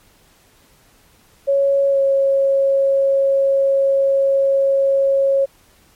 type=tone with pitch glide; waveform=sine; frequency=554.4 to 547.1 Hz; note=C#5 to C#5; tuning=0 to -23 cents; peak=-12 dBFS; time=1.47-5.46 s; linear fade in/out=20 ms; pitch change=-23 cents; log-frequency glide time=1.9-1.99 s; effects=pink hiss -53 dBFS RMS until 5.95 s + MP3 64 kbps